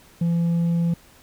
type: tone with hard clipping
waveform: triangle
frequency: 169.4 Hz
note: E3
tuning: 48 cents sharp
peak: -17 dBFS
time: 0.21-0.94 s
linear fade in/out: 5 ms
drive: 1 dB
effects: pink hiss -52 dBFS RMS until 1.22 s